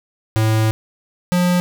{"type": "tone pair in turn", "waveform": "square", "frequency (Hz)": [110, 178.13], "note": ["A2", "F3"], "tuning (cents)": [0, 35], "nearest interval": "minor sixth", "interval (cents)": 835, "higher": "second", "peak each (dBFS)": [-14, -14], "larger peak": "neither", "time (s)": [[0.36, 0.71], [1.32, 1.6]], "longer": "first", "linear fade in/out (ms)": 0, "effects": []}